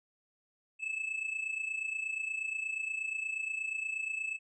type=tone with amplitude modulation; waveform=triangle; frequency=2610 Hz; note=E7; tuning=18 cents flat; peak=-29 dBFS; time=0.79-4.39 s; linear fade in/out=50 ms; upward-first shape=sine; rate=28.4 Hz; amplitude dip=70%; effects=resampled to 22050 Hz